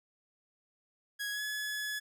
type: tone with pitch glide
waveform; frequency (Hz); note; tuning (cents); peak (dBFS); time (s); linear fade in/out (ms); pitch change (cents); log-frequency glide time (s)
sawtooth; 1661.2 to 1702; G#6 to G#6; 0 to +42; -31; 1.19-2; 20; +42; 1.31-1.42
effects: none